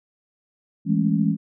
sine chord, A major seventh, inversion second, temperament just, 165 / 206.2 / 220 / 275 Hz, E3 / G#3 / A3 / C#4, +2 / -12 / 0 / -14 cents, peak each -22 / -21 / -26 / -25 dBFS, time 0.85-1.37 s, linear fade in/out 50 ms, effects none

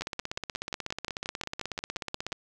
two click trains, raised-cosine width 0.2 ms, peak -16 / -16 dBFS, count 14 / 39, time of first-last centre 0.02-2.321 / 0.01-2.327 s, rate 5.65 / 16.4 Hz, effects none

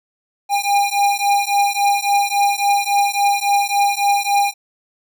square beating tone pair, 805 / 808.6 Hz, G5 / G#5, +46 / -46 cents, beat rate 3.6 Hz, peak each -18 dBFS, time 0.49-4.54 s, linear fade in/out 50 ms, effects none

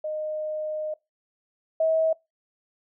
sine tone pair in turn, 616 / 642 Hz, D#5 / E5, -17 / -46 cents, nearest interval minor second, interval 71 cents, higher second, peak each -27 / -19 dBFS, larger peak second, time 0.04-0.94 / 1.8-2.13 s, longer first, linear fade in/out 5 ms, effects noise-tail reverb RT60 0.2 s tail -22 dB re dry

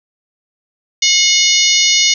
harmonic tone with a mistuned harmonic, 723 Hz, F#5, 40 cents flat, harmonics 3 / 4 / 5 / 6 / 7 / 8 / 9, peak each -17 / -17 / -17 / -17 / -17 / -17 / -17 dBFS, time 1.02-2.14 s, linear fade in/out 5 ms, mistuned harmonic 4, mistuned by +18 cents, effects none

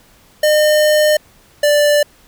square tone pair in turn, 607 / 588 Hz, D#5 / D5, -43 / +2 cents, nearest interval minor second, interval 55 cents, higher first, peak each -10 dBFS, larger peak neither, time 0.43-1.17 / 1.63-2.03 s, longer first, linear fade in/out 5 ms, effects pink hiss -49 dBFS RMS until 2.27 s

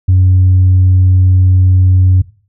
sine tone, 92.5 Hz, F#2, in tune, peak -3 dBFS, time 0.08-2.22 s, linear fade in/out 10 ms, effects noise-tail reverb RT60 0.4 s tail -18 dB re dry + tanh soft clip ceiling -2 dBFS

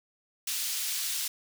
pink high-pass noise, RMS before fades -32 dBFS, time 0.47-1.28 s, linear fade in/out 5 ms, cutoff 3700 Hz, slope 12 dB/octave, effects none

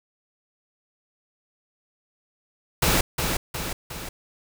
pink noise with echo, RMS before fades -20 dBFS, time 2.82-3.01 s, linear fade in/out 5 ms, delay 360 ms, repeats 3, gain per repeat -5 dB, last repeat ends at 4.09 s, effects none

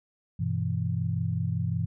sine chord, E minor, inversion first, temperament equal, 98 / 123.47 / 164.81 Hz, G2 / B2 / E3, 0 / 0 / 0 cents, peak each -30 dBFS, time 0.39-1.86 s, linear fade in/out 10 ms, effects none

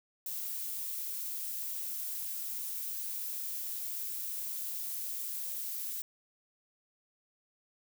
violet noise, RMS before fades -38 dBFS, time 0.26-6.02 s, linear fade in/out 2 ms, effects none

